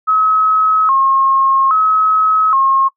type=tone with vibrato; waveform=sine; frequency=1174.7 Hz; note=D6; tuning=in tune; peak=-9 dBFS; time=0.07-2.89 s; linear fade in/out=20 ms; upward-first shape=square; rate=0.61 Hz; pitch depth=150 cents each way; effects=noise-tail reverb RT60 0.1 s tail -20 dB re dry